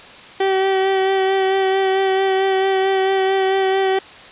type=tone with vibrato; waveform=30% pulse; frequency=384 Hz; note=G4; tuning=36 cents flat; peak=-12 dBFS; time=0.4-3.99 s; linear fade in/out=5 ms; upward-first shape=sine; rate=4.5 Hz; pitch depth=17 cents each way; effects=white hiss -39 dBFS RMS until 4.31 s + resampled to 8000 Hz